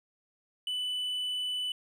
triangle tone, 2988 Hz, F#7, 16 cents sharp, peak -29 dBFS, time 0.67-1.72 s, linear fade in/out 2 ms, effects none

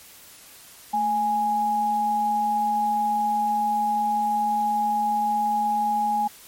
sine tone pair together, 220 / 830.6 Hz, A3 / G#5, 0 / 0 cents, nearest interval octave + major seventh, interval 2300 cents, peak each -32 / -20 dBFS, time 0.93-6.28 s, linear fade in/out 10 ms, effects white hiss -47 dBFS RMS until 6.47 s + MP3 64 kbps

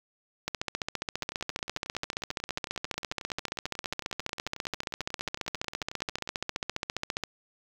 two click trains, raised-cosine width 0.2 ms, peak -13 / -22 dBFS, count 101 / 57, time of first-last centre 0.48-7.237 / 1.23-6.275 s, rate 14.8 / 11.1 Hz, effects 7-bit

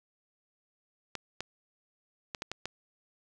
clicks, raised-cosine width 0.2 ms, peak -18 dBFS, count 6, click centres 1.153 / 1.406 / 2.348 / 2.421 / 2.516 / 2.656 s, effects none

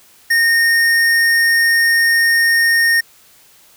sine tone with hard clipping, 1842 Hz, A#6, 21 cents flat, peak -12 dBFS, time 0.3-3.01 s, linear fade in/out 10 ms, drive 14 dB, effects white hiss -48 dBFS RMS until 3.76 s

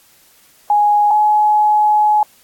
sine tone pair in turn, 830.6 / 845.1 Hz, G#5 / G#5, 0 / +30 cents, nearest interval unison, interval 30 cents, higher second, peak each -9 dBFS, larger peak neither, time 0.7-1.11 / 1.11-2.23 s, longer second, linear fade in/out 2 ms, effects white hiss -50 dBFS RMS until 2.43 s + AAC 64 kbps

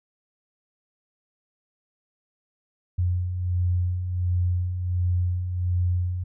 sine beating tone pair, 88.2 / 89.6 Hz, F2 / F2, +18 / +45 cents, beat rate 1.4 Hz, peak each -31 / -22 dBFS, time 2.98-6.24 s, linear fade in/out 10 ms, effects none

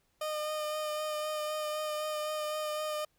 30% pulse tone with vibrato, 610 Hz, D#5, 34 cents flat, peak -30 dBFS, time 0.21-3.05 s, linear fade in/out 5 ms, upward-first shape sine, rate 3.9 Hz, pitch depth 16 cents each way, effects pink hiss -74 dBFS RMS until 3.18 s

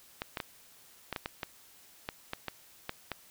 clicks, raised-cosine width 0.3 ms, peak -18 dBFS, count 12, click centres 0.219 / 0.372 / 0.402 / 1.127 / 1.162 / 1.259 / 1.432 / 2.089 / 2.334 / 2.483 / 2.894 / 3.117 s, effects white hiss -58 dBFS RMS until 3.3 s

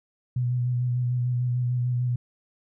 sine tone with vibrato, 123.47 Hz, B2, in tune, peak -22 dBFS, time 0.36-2.16 s, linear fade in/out 5 ms, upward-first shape square, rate 6.7 Hz, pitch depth 19 cents each way, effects none

